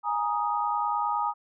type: chord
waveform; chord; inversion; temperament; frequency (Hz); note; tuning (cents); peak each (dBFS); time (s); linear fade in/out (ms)
sine; Ab suspended second; none; equal with one note detuned; 830.6 / 940.4 / 1244.5; Ab5 / Bb5 / Eb6; 0 / +15 / 0; -29; 0.03-1.34; 50
effects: none